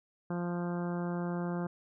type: harmonic tone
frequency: 174.61 Hz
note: F3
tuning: in tune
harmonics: 1 / 2 / 3 / 4 / 5 / 6 / 7 / 8 / 9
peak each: -33 / -39 / -43 / -45 / -47 / -49 / -50 / -51 / -52 dBFS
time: 0.3-1.67 s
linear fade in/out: 5 ms
effects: none